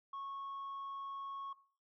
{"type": "tone", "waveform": "sine", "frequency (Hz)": 1100, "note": "C#6", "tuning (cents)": -14, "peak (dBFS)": -40, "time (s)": [0.13, 1.53], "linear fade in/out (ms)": 5, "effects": ["noise-tail reverb RT60 0.4 s tail -17 dB re dry", "tanh soft clip ceiling -40 dBFS"]}